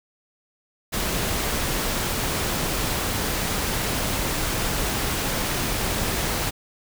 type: noise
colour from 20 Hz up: pink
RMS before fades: -25 dBFS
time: 0.92-6.51 s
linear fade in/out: 20 ms
effects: none